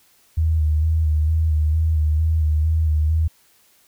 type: tone with vibrato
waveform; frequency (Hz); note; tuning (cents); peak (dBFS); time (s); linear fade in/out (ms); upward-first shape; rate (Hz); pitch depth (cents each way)
sine; 78.3; D#2; +11; -15; 0.37-3.28; 10; square; 2.2; 35
effects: white hiss -57 dBFS RMS until 3.87 s